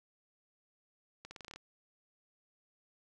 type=accelerating click train; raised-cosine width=0.2 ms; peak=-30 dBFS; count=9; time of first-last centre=1.25-1.56 s; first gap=60 ms; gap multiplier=0.87; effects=none